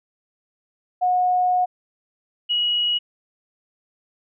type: tone pair in turn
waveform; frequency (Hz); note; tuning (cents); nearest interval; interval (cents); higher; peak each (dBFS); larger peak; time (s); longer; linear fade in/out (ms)
sine; 727 / 2908; F#5 / F#7; -31 / -31; 2 octaves; 2400; second; -16 / -18; first; 1.01-1.66 / 2.49-2.99; first; 20
effects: none